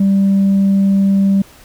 sine tone, 196 Hz, G3, in tune, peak -7 dBFS, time 0-1.42 s, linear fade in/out 5 ms, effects tanh soft clip ceiling -7 dBFS + pink hiss -43 dBFS RMS until 1.64 s

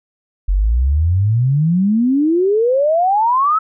sine exponential sweep, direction up, 44.26 to 1321 Hz, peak -11 dBFS, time 0.48-3.59 s, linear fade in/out 10 ms, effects none

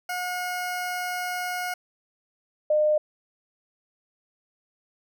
20% pulse / sine tone pair in turn, 722 / 607.1 Hz, F#5 / D#5, -43 / -43 cents, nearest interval minor third, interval 300 cents, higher first, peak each -23 / -18 dBFS, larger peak second, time 0.09-1.74 / 2.7-2.98 s, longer first, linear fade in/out 5 ms, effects none

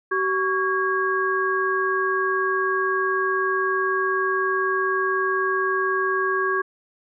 sine tone cluster, 381.4 / 1120 / 1636 Hz, G4 / C#6 / G#6, -47 / +18 / -26 cents, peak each -24 dBFS, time 0.11-6.62 s, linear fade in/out 10 ms, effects none

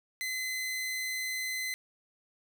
sawtooth tone, 2040 Hz, C7, 44 cents flat, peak -29 dBFS, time 0.21-1.74 s, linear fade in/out 0 ms, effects none

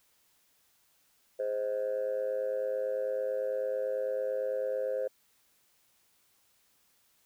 sine tone with amplitude modulation, 523.3 Hz, C5, in tune, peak -24 dBFS, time 1.39-5.08 s, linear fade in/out 10 ms, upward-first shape sine, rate 109 Hz, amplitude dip 90%, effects tanh soft clip ceiling -24 dBFS + white hiss -69 dBFS RMS until 7.25 s

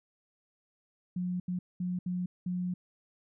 sine tone bursts at uneven times, 179.9 Hz, F#3, 48 cents flat, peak -30 dBFS, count 5, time 1.16-1.4 / 1.48-1.59 / 1.8-1.99 / 2.06-2.26 / 2.46-2.74 s, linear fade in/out 5 ms, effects none

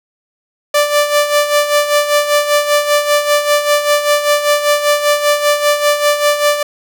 sawtooth tone with tremolo, 587.3 Hz, D5, in tune, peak -4 dBFS, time 0.74-6.63 s, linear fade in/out 5 ms, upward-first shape sine, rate 5.1 Hz, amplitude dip 65%, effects none

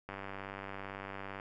click train, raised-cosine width 0.5 ms, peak -27 dBFS, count 129, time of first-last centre 0.09-1.399 s, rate 97.8 Hz, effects none

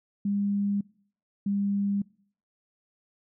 sine tone pair in turn, 201.6 / 200.5 Hz, G3 / G3, +49 / +39 cents, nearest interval unison, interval 10 cents, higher first, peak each -24 dBFS, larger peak neither, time 0.25-0.81 / 1.46-2.02 s, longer neither, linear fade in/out 5 ms, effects noise-tail reverb RT60 0.6 s tail -24 dB re dry

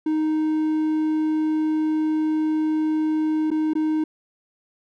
triangle tone with dropouts, 311.1 Hz, D#4, in tune, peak -17 dBFS, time 0.06-4.04 s, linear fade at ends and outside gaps 5 ms, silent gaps 3.505-3.513 / 3.735-3.752 s, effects none

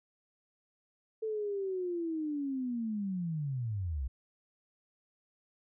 sine linear sweep, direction down, 444.4 to 59.3 Hz, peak -32 dBFS, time 1.22-4.08 s, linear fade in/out 10 ms, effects none

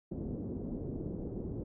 white low-pass noise, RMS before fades -39 dBFS, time 0.11-1.64 s, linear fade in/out 10 ms, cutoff 380 Hz, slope 24 dB/octave, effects none

